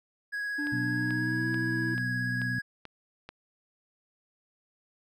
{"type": "tone with vibrato", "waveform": "triangle", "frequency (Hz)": 1661.2, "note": "G#6", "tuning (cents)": 0, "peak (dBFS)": -29, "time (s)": [0.32, 2.62], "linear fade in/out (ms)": 20, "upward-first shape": "sine", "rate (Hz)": 17, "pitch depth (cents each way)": 11}
{"type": "tone with pitch glide", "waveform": "triangle", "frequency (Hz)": [293.7, 325.9], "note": ["D4", "E4"], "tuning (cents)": [0, -20], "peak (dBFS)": -30, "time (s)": [0.58, 1.95], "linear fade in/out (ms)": 10, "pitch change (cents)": 180, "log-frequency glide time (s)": [0.81, 1.5]}
{"type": "click train", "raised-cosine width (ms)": 0.3, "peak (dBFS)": -26, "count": 7, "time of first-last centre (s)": [0.67, 3.29], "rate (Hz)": 2.29}
{"type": "harmonic tone", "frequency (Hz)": 61.74, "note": "B1", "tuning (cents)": 0, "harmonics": [2, 3, 4], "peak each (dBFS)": [-32, -39, -37], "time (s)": [0.72, 2.59], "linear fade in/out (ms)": 5}
{"effects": []}